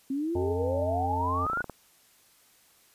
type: exponential sweep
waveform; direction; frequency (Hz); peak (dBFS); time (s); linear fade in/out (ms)
sine; up; 262.8 to 1480; -27; 0.1-1.62; 5
type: harmonic tone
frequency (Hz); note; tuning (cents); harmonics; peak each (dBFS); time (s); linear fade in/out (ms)
89; F2; +33; 1 / 3 / 5 / 7 / 9 / 10; -31 / -36 / -38 / -39 / -41 / -41; 0.35-1.46; 5
type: clicks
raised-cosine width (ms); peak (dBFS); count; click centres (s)
1; -22; 7; 1.466 / 1.499 / 1.533 / 1.573 / 1.606 / 1.643 / 1.697
effects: white hiss -61 dBFS RMS until 2.94 s + resampled to 32000 Hz